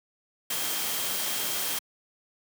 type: tone in noise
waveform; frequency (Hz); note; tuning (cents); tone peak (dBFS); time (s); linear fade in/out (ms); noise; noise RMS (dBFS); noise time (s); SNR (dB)
sine; 3201; G7; +36; -39; 0.5-1.79; 5; white; -30; 0.5-1.79; -12
effects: high-pass 150 Hz 12 dB/octave